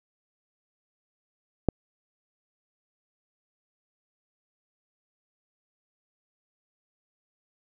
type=click; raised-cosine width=2 ms; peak=-7 dBFS; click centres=1.687 s; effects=none